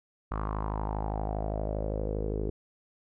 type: tone with low-pass filter sweep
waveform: sawtooth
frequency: 52.5 Hz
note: G#1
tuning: 19 cents sharp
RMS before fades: -32 dBFS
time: 0.31-2.5 s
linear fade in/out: 5 ms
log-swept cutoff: 1200 to 410 Hz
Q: 4.9
effects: none